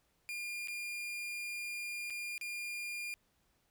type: tone with dropouts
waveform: 40% pulse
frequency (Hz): 2411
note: D7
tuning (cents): +45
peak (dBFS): -38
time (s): 0.29-3.14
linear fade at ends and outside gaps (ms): 0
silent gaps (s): 0.674-0.683 / 2.1-2.105 / 2.379-2.412
effects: pink hiss -75 dBFS RMS until 3.7 s